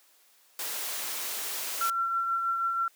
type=noise; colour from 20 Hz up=white; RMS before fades=-34 dBFS; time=0.59-1.9 s; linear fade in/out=2 ms
type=tone with tremolo; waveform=sine; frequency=1358 Hz; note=F6; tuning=49 cents flat; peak=-24 dBFS; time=1.81-2.88 s; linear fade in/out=2 ms; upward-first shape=triangle; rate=6.2 Hz; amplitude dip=40%
effects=white hiss -62 dBFS RMS until 2.95 s + high-pass 400 Hz 12 dB/octave